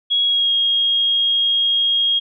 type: tone with pitch glide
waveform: sine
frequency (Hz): 3322 to 3263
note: G#7 to G#7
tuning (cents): 0 to -31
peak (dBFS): -14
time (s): 0.1-2.2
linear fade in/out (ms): 20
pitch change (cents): -31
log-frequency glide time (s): 0.24-0.52
effects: none